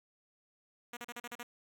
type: tone bursts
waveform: 5% pulse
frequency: 240 Hz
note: B3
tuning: 49 cents flat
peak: -30 dBFS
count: 7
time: 0.93-1.431 s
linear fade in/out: 5 ms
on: 39 ms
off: 38 ms
effects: none